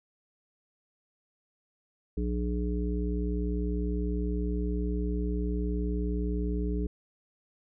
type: harmonic tone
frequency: 59.9 Hz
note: A#1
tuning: 48 cents sharp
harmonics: 1 / 3 / 5 / 7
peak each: -29 / -34 / -36 / -37 dBFS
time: 2.17-6.87 s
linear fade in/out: 5 ms
effects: none